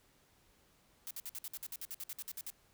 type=noise bursts; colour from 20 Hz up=blue; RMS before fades=-43 dBFS; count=16; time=1.07-2.502 s; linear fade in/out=0 ms; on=37 ms; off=56 ms; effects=pink hiss -69 dBFS RMS until 2.73 s